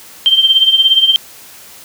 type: tone with tremolo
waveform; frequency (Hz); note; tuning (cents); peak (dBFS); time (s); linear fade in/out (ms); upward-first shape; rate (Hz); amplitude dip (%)
sine; 3142; G7; +3; -3; 0.26-1.16; 0; triangle; 17; 80
effects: white hiss -37 dBFS RMS until 1.84 s + high-pass 60 Hz 12 dB/octave